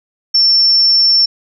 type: tone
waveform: sine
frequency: 5410 Hz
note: E8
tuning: 44 cents sharp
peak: -7 dBFS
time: 0.34-1.26 s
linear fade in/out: 10 ms
effects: none